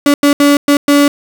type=tone bursts at uneven times; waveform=35% pulse; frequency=286.7 Hz; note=D4; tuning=42 cents flat; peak=-4 dBFS; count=5; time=0.06-0.14 / 0.23-0.33 / 0.4-0.57 / 0.68-0.77 / 0.88-1.08 s; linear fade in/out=2 ms; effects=none